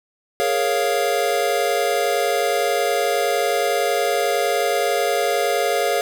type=chord; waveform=square; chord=Bb minor seventh; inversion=third; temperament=equal; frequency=415.3 / 466.2 / 554.4 / 698.5 Hz; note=Ab4 / Bb4 / Db5 / F5; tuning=0 / 0 / 0 / 0 cents; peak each=-25 / -25 / -24 / -23 dBFS; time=0.4-6.01 s; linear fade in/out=0 ms; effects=none